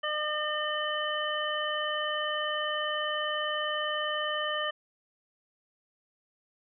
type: harmonic tone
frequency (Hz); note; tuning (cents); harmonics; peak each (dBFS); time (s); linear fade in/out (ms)
605; D#5; -49; 1 / 2 / 3 / 5; -34 / -34 / -34 / -34; 0.03-4.71; 10
effects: none